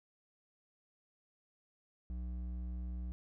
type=tone with hard clipping; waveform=sine; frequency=61 Hz; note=B1; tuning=21 cents flat; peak=-40 dBFS; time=2.1-3.12 s; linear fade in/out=0 ms; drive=8 dB; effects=none